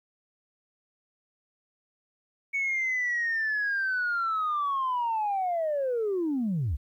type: linear sweep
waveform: sine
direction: down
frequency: 2233 to 58.27 Hz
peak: -24 dBFS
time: 2.53-6.77 s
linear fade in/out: 20 ms
effects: tanh soft clip ceiling -22 dBFS + 11-bit